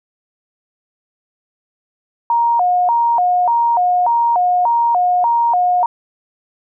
sine tone with vibrato, 821 Hz, G#5, 20 cents flat, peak -11 dBFS, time 2.3-5.86 s, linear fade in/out 2 ms, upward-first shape square, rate 1.7 Hz, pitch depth 230 cents each way, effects none

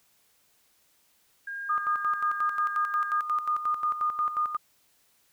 sine tone, 1616 Hz, G#6, 48 cents flat, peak -33 dBFS, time 1.47-3.21 s, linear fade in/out 5 ms
sine tone with tremolo, 1221 Hz, D#6, 33 cents flat, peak -23 dBFS, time 1.69-4.57 s, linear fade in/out 10 ms, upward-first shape square, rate 5.6 Hz, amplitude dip 65%
effects white hiss -66 dBFS RMS until 5.32 s

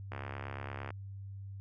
click train, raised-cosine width 0.5 ms, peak -26 dBFS, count 55, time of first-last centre 0.12-0.905 s, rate 68.8 Hz, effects added 98 Hz sine -42 dBFS peak until 1.6 s

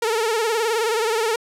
sawtooth tone with vibrato, 449 Hz, A4, 35 cents sharp, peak -15 dBFS, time 0.02-1.36 s, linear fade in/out 5 ms, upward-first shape sine, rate 19 Hz, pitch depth 91 cents each way, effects low-pass 12000 Hz 12 dB/octave

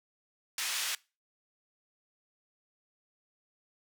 pink band-pass noise, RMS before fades -34 dBFS, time 0.58-0.95 s, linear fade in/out 2 ms, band 2000 to 11000 Hz, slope 12 dB/octave, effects noise-tail reverb RT60 0.3 s tail -23 dB re dry

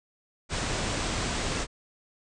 pink low-pass noise, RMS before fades -30 dBFS, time 0.49-1.67 s, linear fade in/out 50 ms, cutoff 8800 Hz, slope 96 dB/octave, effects none

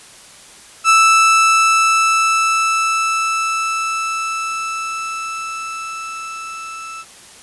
30% pulse tone with level ramp, 1318.5 Hz, E6, in tune, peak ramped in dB -5 to -26 dBFS, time 0.84-7.05 s, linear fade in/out 50 ms, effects white hiss -41 dBFS RMS until 7.42 s + resampled to 24000 Hz

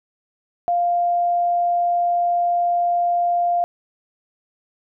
sine tone, 698.5 Hz, F5, in tune, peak -16 dBFS, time 0.68-3.64 s, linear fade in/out 0 ms, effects none

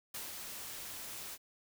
white noise with ADSR envelope, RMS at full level -42 dBFS, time 0.14-1.38 s, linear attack 6 ms, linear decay 130 ms, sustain -3 dB, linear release 45 ms, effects none

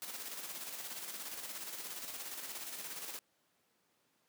white noise with tremolo, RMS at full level -43 dBFS, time 0.02-3.19 s, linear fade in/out 0 ms, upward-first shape square, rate 17 Hz, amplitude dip 40%, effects pink hiss -75 dBFS RMS until 4.28 s + high-pass 200 Hz 12 dB/octave

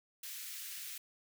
white high-pass noise, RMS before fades -45 dBFS, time 0.23-0.98 s, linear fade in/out 5 ms, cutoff 1700 Hz, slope 24 dB/octave, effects none

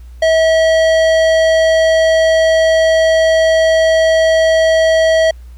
sine tone with tanh clipping, 645 Hz, E5, 38 cents flat, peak -10 dBFS, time 0.22-5.31 s, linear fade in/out 5 ms, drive 16 dB, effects added 60 Hz sine -31 dBFS peak until 5.57 s + pink hiss -53 dBFS RMS until 5.57 s

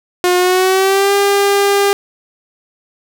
sawtooth tone with pitch glide, 359.2 to 400.9 Hz, F4 to G4, +49 to +39 cents, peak -6 dBFS, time 0.24-1.93 s, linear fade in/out 0 ms, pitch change +190 cents, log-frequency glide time 0.37-1.13 s, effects none

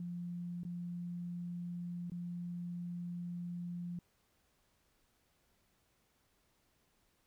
sine tone with dropouts, 174.61 Hz, F3, in tune, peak -39 dBFS, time 0-3.99 s, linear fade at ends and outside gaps 2 ms, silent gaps 0.634-0.65 / 2.099-2.118 s, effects pink hiss -75 dBFS RMS until 7.26 s

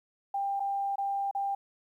sine tone with dropouts, 794 Hz, G5, 22 cents sharp, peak -28 dBFS, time 0.34-1.55 s, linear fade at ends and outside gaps 5 ms, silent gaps 0.597-0.602 / 0.958-0.981 / 1.312-1.349 s, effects 11-bit

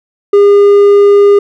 sine tone with hard clipping, 405.2 Hz, G#4, 43 cents flat, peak -3 dBFS, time 0.33-1.39 s, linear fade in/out 5 ms, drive 3 dB, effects none

